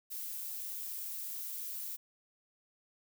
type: noise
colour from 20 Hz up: violet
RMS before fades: -41 dBFS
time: 0.1-1.97 s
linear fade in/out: 20 ms
effects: none